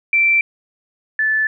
sine tone pair in turn, 2343 / 1745.7 Hz, D7 / A6, -5 / -14 cents, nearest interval perfect fourth, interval 509 cents, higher first, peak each -11 / -14 dBFS, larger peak first, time 0.13-0.41 / 1.19-1.47 s, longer neither, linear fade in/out 2 ms, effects none

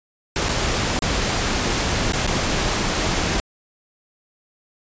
pink noise with dropouts, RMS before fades -21 dBFS, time 0.36-3.4 s, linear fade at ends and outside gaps 0 ms, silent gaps 0.486-0.491 / 0.99-1.022 / 2.122-2.134 / 2.266-2.275 s, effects resampled to 16000 Hz

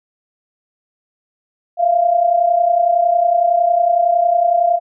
sine tone pair together, 665 / 695.9 Hz, E5 / F5, +15 / -6 cents, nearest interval minor second, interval 79 cents, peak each -17 / -12 dBFS, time 1.77-4.8 s, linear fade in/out 50 ms, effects none

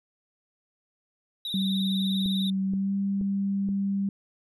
triangle tone with vibrato, 3729 Hz, A#7, in tune, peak -29 dBFS, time 1.45-2.5 s, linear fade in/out 2 ms, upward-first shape sine, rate 20 Hz, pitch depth 84 cents each way
sine tone with pitch glide, 192.3 to 197.48 Hz, G3 to G3, -33 to +13 cents, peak -24 dBFS, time 1.54-4.09 s, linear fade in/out 2 ms, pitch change +46 cents, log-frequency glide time 2.69-2.94 s
click train, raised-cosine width 3 ms, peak -26 dBFS, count 4, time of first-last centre 2.26-3.689 s, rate 2.1 Hz
effects none

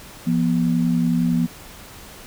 sine tone pair together, 171.12 / 242 Hz, F3 / B3, -35 / -35 cents, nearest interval tritone, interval 600 cents, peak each -19 dBFS, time 0.26-1.47 s, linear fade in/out 20 ms, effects pink hiss -41 dBFS RMS until 2.26 s

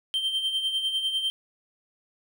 triangle tone with tremolo, 3136 Hz, G7, in tune, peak -21 dBFS, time 0.14-1.3 s, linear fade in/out 0 ms, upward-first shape sine, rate 10 Hz, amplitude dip 55%, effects none

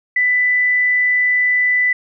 sine tone, 1990 Hz, B6, 13 cents sharp, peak -12 dBFS, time 0.16-1.93 s, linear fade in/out 5 ms, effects none

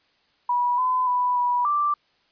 sine tone with pitch steps, 975 / 1013 / 989 / 977 / 1175 Hz, B5 / B5 / B5 / B5 / D6, -23 / +44 / +2 / -19 / +1 cents, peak -19 dBFS, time 0.49-1.94 s, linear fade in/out 5 ms, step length 290 ms, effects white hiss -64 dBFS RMS until 2.31 s + resampled to 11025 Hz

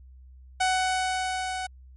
sawtooth tone with level ramp, 746 Hz, F#5, 14 cents sharp, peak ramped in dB -17 to -26 dBFS, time 0.6-1.67 s, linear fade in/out 10 ms, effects added 64 Hz sine -46 dBFS peak until 1.96 s + MP3 48 kbps

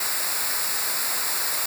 white noise with comb filter, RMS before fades -25 dBFS, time 0-1.66 s, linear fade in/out 5 ms, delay 0.32 ms, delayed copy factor -0.75, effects none

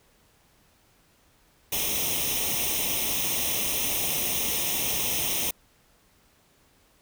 white noise with comb filter, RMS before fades -27 dBFS, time 1.72-5.51 s, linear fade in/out 5 ms, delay 0.33 ms, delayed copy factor +0.8, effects pink hiss -62 dBFS RMS until 7.01 s

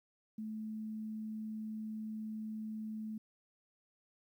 sine tone, 217.3 Hz, A3, 21 cents flat, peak -39 dBFS, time 0.38-3.18 s, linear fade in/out 5 ms, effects 12-bit

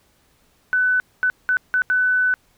sine tone bursts at uneven times, 1500 Hz, F#6, 23 cents sharp, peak -15 dBFS, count 5, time 0.73-1 / 1.23-1.3 / 1.49-1.57 / 1.74-1.82 / 1.9-2.34 s, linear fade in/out 0 ms, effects pink hiss -60 dBFS RMS until 2.57 s

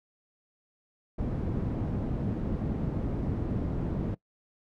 white low-pass noise, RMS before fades -31 dBFS, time 1.18-4.15 s, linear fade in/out 10 ms, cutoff 220 Hz, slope 12 dB/octave, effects noise-tail reverb RT60 0.1 s tail -21 dB re dry

